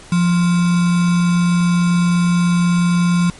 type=tone with sample-and-hold; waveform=sine; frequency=174.61 Hz; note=F3; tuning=in tune; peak=-11 dBFS; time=0.12-3.3 s; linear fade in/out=2 ms; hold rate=1225 Hz; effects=pink hiss -40 dBFS RMS until 3.39 s + MP3 48 kbps